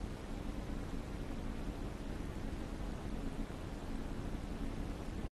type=noise with amplitude modulation; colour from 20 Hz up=brown; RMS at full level=-38 dBFS; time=0-5.27 s; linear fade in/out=5 ms; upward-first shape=sine; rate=246 Hz; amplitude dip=85%; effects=AAC 32 kbps

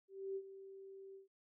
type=tone with ADSR envelope; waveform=sine; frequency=388.1 Hz; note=G4; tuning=17 cents flat; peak=-38 dBFS; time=0.08-1.28 s; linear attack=280 ms; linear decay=59 ms; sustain=-13 dB; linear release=130 ms; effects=none

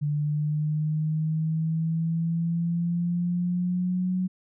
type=exponential sweep; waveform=sine; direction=up; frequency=146.83 to 185 Hz; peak=-23 dBFS; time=0.01-4.28 s; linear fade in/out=20 ms; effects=none

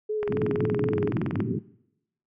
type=tone with vibrato; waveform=sine; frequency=421.6 Hz; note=G#4; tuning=26 cents sharp; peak=-25 dBFS; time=0.09-1.1 s; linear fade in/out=10 ms; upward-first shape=triangle; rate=4 Hz; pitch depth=40 cents each way
type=click train; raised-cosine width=0.5 ms; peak=-18 dBFS; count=26; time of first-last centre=0.23-1.404 s; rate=21.3 Hz
type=band-pass noise; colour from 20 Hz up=pink; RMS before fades=-28 dBFS; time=0.29-1.59 s; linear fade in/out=5 ms; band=100 to 400 Hz; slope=96 dB/octave
effects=noise-tail reverb RT60 0.8 s tail -20 dB re dry

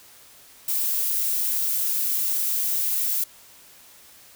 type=noise; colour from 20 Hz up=violet; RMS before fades=-24 dBFS; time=0.68-3.24 s; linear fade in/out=5 ms; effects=white hiss -50 dBFS RMS until 4.35 s

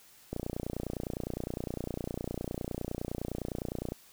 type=click train; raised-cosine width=2 ms; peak=-21 dBFS; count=108; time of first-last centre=0.33-3.921 s; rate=29.8 Hz; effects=white hiss -58 dBFS RMS until 4.12 s

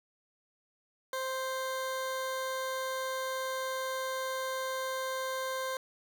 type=tone; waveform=20% pulse; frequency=523.3 Hz; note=C5; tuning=in tune; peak=-28 dBFS; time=1.13-5.77 s; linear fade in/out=2 ms; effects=none

